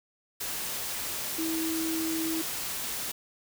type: tone in noise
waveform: sine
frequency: 323.6 Hz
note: E4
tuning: 32 cents flat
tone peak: -29 dBFS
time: 1.38-2.42 s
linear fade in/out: 10 ms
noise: white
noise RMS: -34 dBFS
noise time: 0.4-3.12 s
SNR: +2 dB
effects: none